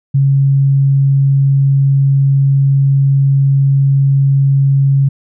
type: tone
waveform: sine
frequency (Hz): 137.6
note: C#3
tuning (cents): -12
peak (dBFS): -7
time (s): 0.14-5.09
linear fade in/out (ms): 10
effects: none